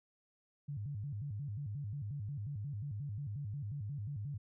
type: tone with vibrato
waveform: sine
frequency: 121.8 Hz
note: B2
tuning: 24 cents flat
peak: -38 dBFS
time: 0.68-4.38 s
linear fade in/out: 10 ms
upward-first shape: square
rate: 5.6 Hz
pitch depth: 290 cents each way
effects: none